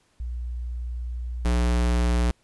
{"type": "tone pair in turn", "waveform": ["sine", "square"], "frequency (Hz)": [60.1, 59.8], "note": ["B1", "A#1"], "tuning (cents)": [-46, 45], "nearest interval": "unison", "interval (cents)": 9, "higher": "first", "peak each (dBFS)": [-28, -20], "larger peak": "second", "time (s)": [[0.2, 1.45], [1.45, 2.31]], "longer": "first", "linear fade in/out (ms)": 0, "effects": ["pink hiss -65 dBFS RMS until 2.43 s", "resampled to 24000 Hz"]}